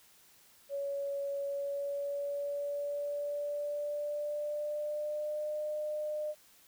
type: tone with pitch glide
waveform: sine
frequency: 561 to 604.7 Hz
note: C#5 to D#5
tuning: +21 to -50 cents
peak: -33 dBFS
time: 0.69-6.35 s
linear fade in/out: 50 ms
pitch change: +129 cents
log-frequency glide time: 1.44-5.57 s
effects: white hiss -62 dBFS RMS until 6.67 s